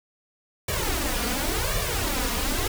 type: noise with flanger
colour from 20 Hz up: pink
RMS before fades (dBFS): -26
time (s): 0.68-2.68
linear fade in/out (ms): 5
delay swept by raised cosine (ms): 1.7 to 4.2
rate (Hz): 0.92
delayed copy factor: +0.95
effects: none